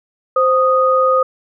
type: tone pair together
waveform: sine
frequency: 521.3 / 1242 Hz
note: C5 / D#6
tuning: -6 / -3 cents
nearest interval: octave + minor third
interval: 1503 cents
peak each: -13 dBFS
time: 0.36-1.23 s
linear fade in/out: 5 ms
effects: none